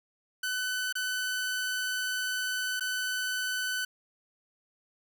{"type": "tone with dropouts", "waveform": "sawtooth", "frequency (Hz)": 1505, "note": "F#6", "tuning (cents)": 29, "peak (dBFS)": -26, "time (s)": [0.43, 3.85], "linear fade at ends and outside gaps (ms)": 5, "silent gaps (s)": [[0.926, 0.953], [2.797, 2.807]], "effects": []}